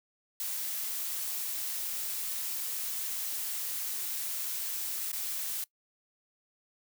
blue noise with dropouts, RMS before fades -35 dBFS, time 0.4-5.64 s, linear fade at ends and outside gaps 2 ms, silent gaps 5.118-5.129 s, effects noise-tail reverb RT60 0.1 s tail -22 dB re dry

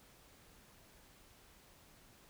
silence, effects pink hiss -63 dBFS RMS until 2.29 s

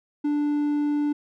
triangle tone, 293.7 Hz, D4, in tune, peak -19 dBFS, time 0.24-1.13 s, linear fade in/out 10 ms, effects none

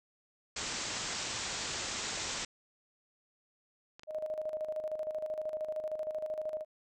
white low-pass noise, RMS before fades -38 dBFS, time 0.56-2.45 s, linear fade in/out 5 ms, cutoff 7900 Hz, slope 96 dB/octave
clicks, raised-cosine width 0.2 ms, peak -32 dBFS, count 2, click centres 3.995 / 4.034 s
sine tone with tremolo, 620 Hz, D#5, 6 cents flat, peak -32 dBFS, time 4.07-6.65 s, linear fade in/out 50 ms, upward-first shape square, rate 13 Hz, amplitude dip 60%
effects none

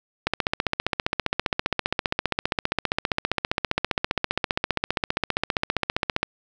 click train, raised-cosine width 0.3 ms, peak -5 dBFS, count 91, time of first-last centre 0.27-6.23 s, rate 15.1 Hz, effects none

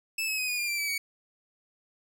sawtooth tone with pitch steps, 2626 / 2569 / 2513 / 2459 / 2405 / 2353 / 2302 / 2252 Hz, E7 / E7 / D#7 / D#7 / D7 / D7 / D7 / C#7, -7 / -45 / +17 / -21 / +41 / +3 / -35 / +27 cents, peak -25 dBFS, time 0.18-0.98 s, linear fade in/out 5 ms, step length 100 ms, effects none

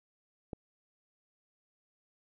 click, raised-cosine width 2 ms, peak -25 dBFS, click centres 0.532 s, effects none

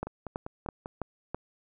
two click trains, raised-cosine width 1 ms, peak -18 / -23 dBFS, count 5 / 5, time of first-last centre 0.03-1.346 / 0.07-0.859 s, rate 3.04 / 5.07 Hz, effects none

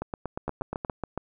two click trains, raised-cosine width 1 ms, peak -16 / -17 dBFS, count 6 / 8, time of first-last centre 0.48-1.176 / 0.02-0.848 s, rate 7.18 / 8.45 Hz, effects none

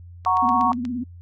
click train, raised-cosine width 0.2 ms, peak -21 dBFS, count 6, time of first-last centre 0.25-0.852 s, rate 8.31 Hz
sine chord, F# major, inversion none, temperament equal, 740 / 932.3 / 1108.7 Hz, F#5 / A#5 / C#6, 0 / 0 / 0 cents, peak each -22 / -22 / -19 dBFS, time 0.26-0.72 s, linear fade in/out 2 ms
sine tone with vibrato, 245.1 Hz, B3, 13 cents flat, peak -24 dBFS, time 0.42-1.04 s, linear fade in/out 10 ms, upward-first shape sine, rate 17 Hz, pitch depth 89 cents each way
effects noise-tail reverb RT60 0.1 s tail -23 dB re dry + added 87 Hz sine -39 dBFS peak until 1.21 s

